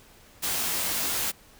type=noise with comb filter; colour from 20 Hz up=white; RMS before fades=-28 dBFS; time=0.42-1.32 s; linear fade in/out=20 ms; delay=20 ms; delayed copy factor=-0.55; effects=pink hiss -54 dBFS RMS until 1.59 s